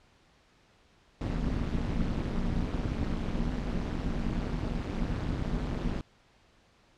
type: noise with amplitude modulation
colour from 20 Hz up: brown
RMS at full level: -27 dBFS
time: 1.21-6.01 s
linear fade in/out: 2 ms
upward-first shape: sine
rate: 202 Hz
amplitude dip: 100%
effects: pink hiss -63 dBFS RMS until 6.97 s + low-pass 5000 Hz 12 dB/octave